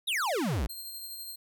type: exponential sweep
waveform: square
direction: down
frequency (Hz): 3977 to 46.25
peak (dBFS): -28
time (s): 0.07-0.67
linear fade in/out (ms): 10
type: tone with tremolo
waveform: 10% pulse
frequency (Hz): 4186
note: C8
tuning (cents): 0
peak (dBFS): -31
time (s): 0.69-1.36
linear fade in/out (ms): 10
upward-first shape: sine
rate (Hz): 12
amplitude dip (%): 30
effects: none